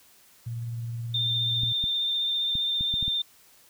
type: tone with tremolo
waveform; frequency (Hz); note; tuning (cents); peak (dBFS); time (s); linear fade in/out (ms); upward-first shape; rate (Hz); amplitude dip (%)
sine; 117; A#2; +7; -29; 0.46-1.73; 10; triangle; 19; 25
type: tone with vibrato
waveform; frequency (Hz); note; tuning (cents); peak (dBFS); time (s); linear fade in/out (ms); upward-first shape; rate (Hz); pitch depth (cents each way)
sine; 3600; A7; +39; -24; 1.14-3.22; 5; sine; 15; 19
type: clicks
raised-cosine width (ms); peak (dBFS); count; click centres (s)
5; -23; 7; 1.634 / 1.84 / 2.554 / 2.809 / 2.94 / 3.027 / 3.08
effects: white hiss -57 dBFS RMS until 3.69 s